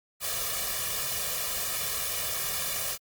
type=noise with comb filter; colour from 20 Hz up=white; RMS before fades=-31 dBFS; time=0.2-2.98 s; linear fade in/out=50 ms; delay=1.7 ms; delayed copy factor=+1; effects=Opus 48 kbps